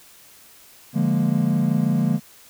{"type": "chord", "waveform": "triangle", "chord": "Bb dominant seventh", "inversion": "first", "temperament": "equal", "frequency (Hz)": [146.83, 174.61, 207.7, 233.1], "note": ["D3", "F3", "Ab3", "Bb3"], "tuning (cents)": [0, 0, 0, 0], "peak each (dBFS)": -21, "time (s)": [0.93, 2.2], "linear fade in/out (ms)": 50, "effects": ["white hiss -49 dBFS RMS until 2.49 s"]}